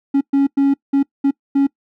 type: tone bursts at uneven times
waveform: triangle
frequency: 277.2 Hz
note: C#4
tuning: in tune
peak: -8 dBFS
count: 6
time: 0.14-0.21 / 0.33-0.47 / 0.57-0.74 / 0.93-1.03 / 1.24-1.31 / 1.55-1.67 s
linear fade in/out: 10 ms
effects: noise-tail reverb RT60 0.1 s tail -24 dB re dry + tanh soft clip ceiling -5 dBFS